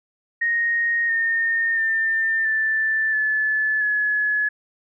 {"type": "tone with pitch steps", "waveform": "sine", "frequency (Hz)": [1864.7, 1830.5, 1797, 1764.1, 1731.8, 1700.1], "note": ["A#6", "A#6", "A6", "A6", "A6", "G#6"], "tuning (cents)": [0, -32, 36, 4, -28, 40], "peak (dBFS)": -18, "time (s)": [0.41, 4.49], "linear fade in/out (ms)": 10, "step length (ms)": 680, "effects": []}